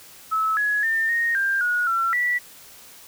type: tone with pitch steps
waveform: sine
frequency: 1300 / 1682 / 1803 / 1859 / 1590 / 1451 / 1353 / 1955 Hz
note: E6 / G#6 / A6 / A#6 / G6 / F#6 / E6 / B6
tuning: -24 / +22 / +42 / -5 / +24 / -34 / +45 / -18 cents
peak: -19 dBFS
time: 0.31-2.39 s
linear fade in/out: 20 ms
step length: 260 ms
effects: white hiss -46 dBFS RMS until 3.07 s